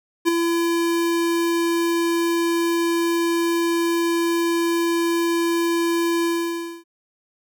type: tone with ADSR envelope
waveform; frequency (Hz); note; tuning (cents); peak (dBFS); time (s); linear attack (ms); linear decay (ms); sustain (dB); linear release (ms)
square; 337.8; E4; +42; -13; 0.25-6.84; 33; 9; -6; 590
effects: none